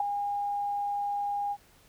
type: tone with ADSR envelope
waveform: sine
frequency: 813 Hz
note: G#5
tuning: 37 cents flat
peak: -20 dBFS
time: 0-1.57 s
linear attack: 5 ms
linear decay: 5 ms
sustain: -8 dB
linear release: 54 ms
effects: pink hiss -60 dBFS RMS until 1.88 s